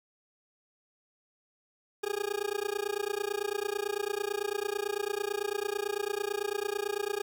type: tone with amplitude modulation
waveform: 40% pulse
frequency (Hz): 410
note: G#4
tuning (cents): -22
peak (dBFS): -26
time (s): 2.03-7.22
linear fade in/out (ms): 10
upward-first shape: sine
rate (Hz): 29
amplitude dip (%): 100
effects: 9-bit